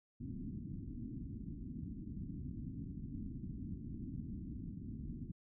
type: low-pass noise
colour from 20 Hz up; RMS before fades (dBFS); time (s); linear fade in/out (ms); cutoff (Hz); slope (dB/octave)
white; -45; 0.2-5.32; 10; 280; 48
effects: none